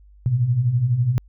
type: beating tone pair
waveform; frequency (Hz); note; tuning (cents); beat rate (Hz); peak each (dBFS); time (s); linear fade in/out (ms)
sine; 112.8 / 124.8; A2 / B2; +44 / +19; 12; -24 / -17; 0.26-1.18; 0
effects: added 50 Hz sine -46 dBFS peak until 1.28 s